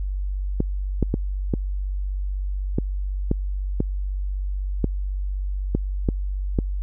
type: clicks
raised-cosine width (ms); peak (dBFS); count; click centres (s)
3; -7; 11; 0.604 / 1.027 / 1.141 / 1.538 / 2.785 / 3.314 / 3.804 / 4.843 / 5.75 / 6.088 / 6.588
effects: added 48 Hz sine -23 dBFS peak until 6.82 s